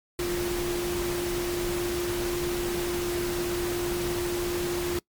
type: tone in noise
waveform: sine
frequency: 350.8 Hz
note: F4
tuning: 8 cents sharp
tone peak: -27 dBFS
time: 0.19-4.99 s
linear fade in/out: 2 ms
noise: pink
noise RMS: -33 dBFS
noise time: 0.19-4.99 s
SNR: +3 dB
effects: noise-tail reverb RT60 0.1 s tail -23 dB re dry + MP3 96 kbps